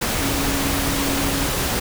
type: tone in noise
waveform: sine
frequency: 277.2 Hz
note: C#4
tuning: in tune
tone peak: -25 dBFS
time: 0.18-1.47 s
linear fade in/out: 10 ms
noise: pink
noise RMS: -22 dBFS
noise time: 0.01-1.8 s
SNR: -6 dB
effects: none